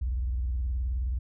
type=tone with vibrato; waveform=sine; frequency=61.74 Hz; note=B1; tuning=in tune; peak=-25 dBFS; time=0.01-1.19 s; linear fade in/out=10 ms; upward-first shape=square; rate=19 Hz; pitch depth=200 cents each way; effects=tanh soft clip ceiling -23 dBFS